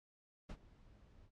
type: noise with ADSR envelope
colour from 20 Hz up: brown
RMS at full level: -42 dBFS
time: 0.49-1.31 s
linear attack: 9 ms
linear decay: 62 ms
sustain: -21 dB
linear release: 64 ms
effects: low-pass 6000 Hz 12 dB/octave + AAC 64 kbps